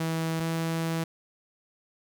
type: tone pair in turn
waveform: sawtooth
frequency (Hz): 162.6 / 163.92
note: E3 / E3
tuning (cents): -23 / -9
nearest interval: unison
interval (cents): 14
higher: second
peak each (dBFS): -23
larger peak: neither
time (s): 0-0.4 / 0.4-1.04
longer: second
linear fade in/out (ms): 5
effects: none